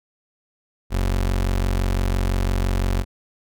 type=tone; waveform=30% pulse; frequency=45.91 Hz; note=F#1; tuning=13 cents flat; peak=-16 dBFS; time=0.9-3.05 s; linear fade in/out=50 ms; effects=none